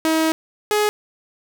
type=tone pair in turn; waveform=sawtooth; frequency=319.4 / 420.1 Hz; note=D#4 / G#4; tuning=+45 / +20 cents; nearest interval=perfect fourth; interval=475 cents; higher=second; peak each=-12 dBFS; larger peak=neither; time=0.05-0.32 / 0.71-0.89 s; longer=first; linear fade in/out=0 ms; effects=none